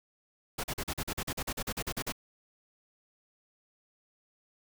pink noise bursts, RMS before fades -34 dBFS, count 16, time 0.58-2.123 s, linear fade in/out 10 ms, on 58 ms, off 41 ms, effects none

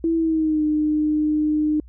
sine tone with pitch glide, 329.6 to 304 Hz, E4 to D#4, 0 to -40 cents, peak -17 dBFS, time 0.04-1.8 s, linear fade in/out 2 ms, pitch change -140 cents, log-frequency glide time 0.15-0.63 s, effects added 60 Hz sine -41 dBFS peak until 1.88 s

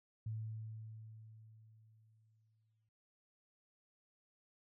sine tone with exponential decay, 110 Hz, A2, in tune, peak -38 dBFS, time 0.26-2.89 s, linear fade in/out 5 ms, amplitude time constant 570 ms, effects none

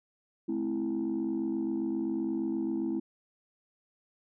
sine chord, A minor, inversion none, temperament equal with one note detuned, 214.6 / 261.6 / 329.6 Hz, A3 / C4 / E4, -43 / 0 / 0 cents, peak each -34 / -33 / -30 dBFS, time 0.48-3 s, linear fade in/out 10 ms, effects tanh soft clip ceiling -24 dBFS

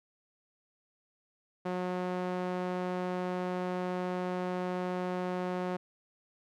sawtooth tone with band-pass filter, 181.4 Hz, F#3, 34 cents flat, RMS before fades -34 dBFS, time 1.65-5.77 s, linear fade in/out 10 ms, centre 600 Hz, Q 0.67, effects none

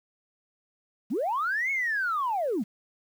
sine linear two-way sweep, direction up then down, 174.61 to 2220 to 174.61 Hz, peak -24 dBFS, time 1.1-2.64 s, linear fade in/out 20 ms, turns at 1.71 s, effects tanh soft clip ceiling -21 dBFS + 9-bit

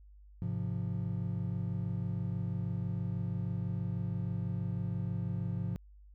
triangle chord, F minor, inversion first, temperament just, 104.77 / 130.96 / 174.61 Hz, Ab2 / C3 / F3, +16 / +2 / 0 cents, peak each -34 / -36 / -35 dBFS, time 0.42-5.76 s, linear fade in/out 0 ms, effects added 50 Hz sine -53 dBFS peak until 6.14 s

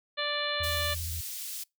harmonic tone, 587.3 Hz, D5, in tune, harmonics 1 / 2 / 3 / 4 / 5 / 6 / 7, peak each -35 / -37 / -35 / -40 / -38 / -35 / -37 dBFS, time 0.17-0.95 s, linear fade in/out 20 ms
sine tone with vibrato, 82.41 Hz, E2, in tune, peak -34 dBFS, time 0.6-1.21 s, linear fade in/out 5 ms, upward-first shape triangle, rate 15 Hz, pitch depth 99 cents each way
white high-pass noise, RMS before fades -38 dBFS, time 0.63-1.64 s, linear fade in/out 10 ms, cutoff 3500 Hz, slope 12 dB/octave
effects noise-tail reverb RT60 0.2 s tail -26 dB re dry

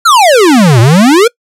square exponential two-way sweep, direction down then up, 1441 to 110 to 493.3 Hz, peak -3 dBFS, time 0.05-1.28 s, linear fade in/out 10 ms, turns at 0.8 s, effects noise-tail reverb RT60 0.1 s tail -25 dB re dry + low-pass 11000 Hz 12 dB/octave

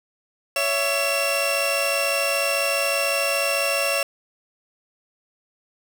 sawtooth tone cluster, 560 / 665 / 2714 Hz, C#5 / E5 / E7, +18 / +15 / +50 cents, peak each -21 / -23 / -20 dBFS, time 0.56-4.03 s, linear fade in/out 2 ms, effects none

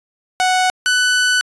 sawtooth tone pair in turn, 740 / 1493.3 Hz, F#5 / F#6, 0 / +16 cents, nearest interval octave, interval 1216 cents, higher second, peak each -9 dBFS, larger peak neither, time 0.4-0.7 / 0.86-1.41 s, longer second, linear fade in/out 0 ms, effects resampled to 22050 Hz

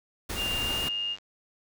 pink noise, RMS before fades -34 dBFS, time 0.29-0.89 s, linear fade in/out 10 ms
sine tone with pitch glide, 2802 to 2831 Hz, F7 to F7, +5 to +23 cents, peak -28 dBFS, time 0.35-1.17 s, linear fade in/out 50 ms, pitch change +18 cents, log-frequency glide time 0.62-0.85 s
click train, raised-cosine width 0.2 ms, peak -31 dBFS, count 55, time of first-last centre 0.65-1.185 s, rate 101 Hz
effects none

